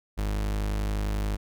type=tone; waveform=40% pulse; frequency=51.4 Hz; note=G#1; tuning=17 cents flat; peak=-25 dBFS; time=0.17-1.37 s; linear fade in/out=20 ms; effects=none